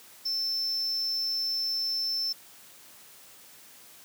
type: tone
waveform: triangle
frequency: 5320 Hz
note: E8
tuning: 15 cents sharp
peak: -26 dBFS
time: 0.25-2.33 s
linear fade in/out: 10 ms
effects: white hiss -52 dBFS RMS until 4.04 s + high-pass 100 Hz 12 dB/octave